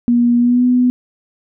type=tone with pitch glide; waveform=sine; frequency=239.5 to 248.7 Hz; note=A#3 to B3; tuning=+47 to +12 cents; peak=-9 dBFS; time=0.08-0.9 s; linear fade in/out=0 ms; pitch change=+65 cents; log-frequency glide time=0.38-0.65 s; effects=none